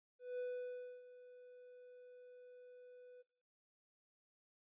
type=tone with ADSR envelope; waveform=triangle; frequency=496.4 Hz; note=B4; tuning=9 cents sharp; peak=-37 dBFS; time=0.19-3.23 s; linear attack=200 ms; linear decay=630 ms; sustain=-17 dB; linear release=22 ms; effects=noise-tail reverb RT60 1.0 s tail -24 dB re dry + resampled to 8000 Hz